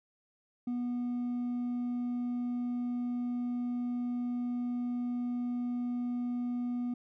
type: tone with hard clipping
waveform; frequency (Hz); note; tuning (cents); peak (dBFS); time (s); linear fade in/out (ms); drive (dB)
sine; 243.9; B3; -21; -32; 0.67-6.94; 5; 2
effects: none